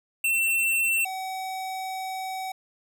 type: tone pair in turn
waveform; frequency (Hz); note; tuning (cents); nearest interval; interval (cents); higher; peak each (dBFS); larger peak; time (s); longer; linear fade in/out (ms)
square; 2698 / 757.1; E7 / F#5; +40 / +40; octave + minor seventh; 2200; first; -22 / -31; first; 0.24-1.05 / 1.05-2.52; second; 5
effects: none